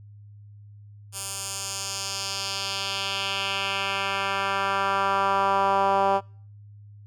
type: tone with band-pass filter sweep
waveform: 10% pulse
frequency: 196 Hz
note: G3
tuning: in tune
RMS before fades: -26 dBFS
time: 1.12-6.21 s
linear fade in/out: 50 ms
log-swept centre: 9300 to 760 Hz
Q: 1.6
effects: noise-tail reverb RT60 0.5 s tail -26 dB re dry + added 103 Hz sine -44 dBFS peak until 7.06 s